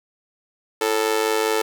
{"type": "tone with amplitude modulation", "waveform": "sawtooth", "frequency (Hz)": 440, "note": "A4", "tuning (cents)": 0, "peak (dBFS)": -11, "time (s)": [0.81, 1.62], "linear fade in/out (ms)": 5, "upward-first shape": "sine", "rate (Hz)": 105, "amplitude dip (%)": 85, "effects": ["8-bit"]}